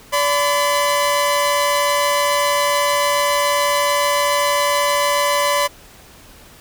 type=tone pair together; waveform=sawtooth; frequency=577 / 1011.5 Hz; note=D5 / B5; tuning=-31 / +41 cents; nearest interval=minor seventh; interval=972 cents; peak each=-14 dBFS; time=0.12-5.68 s; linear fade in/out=20 ms; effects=pink hiss -44 dBFS RMS until 6.6 s